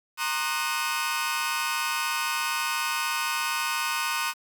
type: tone cluster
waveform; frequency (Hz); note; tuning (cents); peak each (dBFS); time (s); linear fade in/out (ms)
sawtooth; 933 / 1070 / 1219 / 1486 / 2562; A#5 / C6 / D#6 / F#6 / E7; +1 / +38 / -36 / +7 / -50; -29; 0.17-4.34; 50
effects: 8-bit